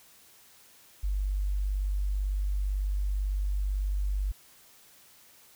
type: tone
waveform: sine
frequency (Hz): 49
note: G1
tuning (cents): 0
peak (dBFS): -26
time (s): 1.03-4.32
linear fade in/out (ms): 10
effects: white hiss -57 dBFS RMS until 5.55 s